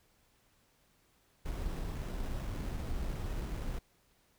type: noise with sample-and-hold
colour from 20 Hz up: brown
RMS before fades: -37 dBFS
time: 1.45-3.79 s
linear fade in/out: 10 ms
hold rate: 4410 Hz
effects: pink hiss -70 dBFS RMS until 4.38 s